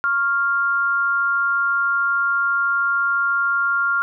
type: tone pair together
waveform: sine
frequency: 1108.7 / 1396.9 Hz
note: C#6 / F6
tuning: 0 / 0 cents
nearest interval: major third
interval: 400 cents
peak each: -25 / -17 dBFS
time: 0.04-4.02 s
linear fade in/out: 0 ms
effects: none